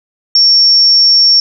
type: tone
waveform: sine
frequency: 5480 Hz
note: F8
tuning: 34 cents flat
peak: -4 dBFS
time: 0.35-1.4 s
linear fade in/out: 2 ms
effects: none